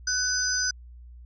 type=tone cluster; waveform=sine; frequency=1498 / 4953 / 6080 Hz; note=F#6 / D#8 / F#8; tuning=+21 / -9 / +46 cents; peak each=-28 dBFS; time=0.07-0.71 s; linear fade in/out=5 ms; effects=added 60 Hz sine -43 dBFS peak until 1.25 s